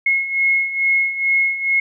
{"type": "beating tone pair", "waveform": "sine", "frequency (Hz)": [2167, 2169.3], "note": ["C#7", "C#7"], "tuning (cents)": [-40, -38], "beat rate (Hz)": 2.3, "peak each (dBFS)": [-21, -16], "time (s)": [0.06, 1.8], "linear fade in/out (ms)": 5, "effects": []}